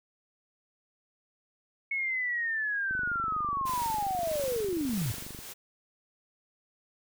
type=linear sweep; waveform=sine; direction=down; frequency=2205 to 98.4 Hz; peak=-28 dBFS; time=1.91-5.12 s; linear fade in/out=5 ms
type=click train; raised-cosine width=3 ms; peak=-31 dBFS; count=61; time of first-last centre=2.91-5.389 s; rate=24.2 Hz
type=noise with tremolo; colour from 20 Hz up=white; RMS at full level=-39 dBFS; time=3.65-5.54 s; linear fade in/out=20 ms; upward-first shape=sine; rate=1.6 Hz; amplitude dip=55%
effects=none